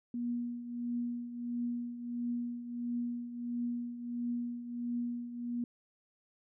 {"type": "tone with tremolo", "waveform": "sine", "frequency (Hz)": 240, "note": "B3", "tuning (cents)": -49, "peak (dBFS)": -31, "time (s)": [0.14, 5.64], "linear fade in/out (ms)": 2, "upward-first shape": "triangle", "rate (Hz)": 1.5, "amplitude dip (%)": 70, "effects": []}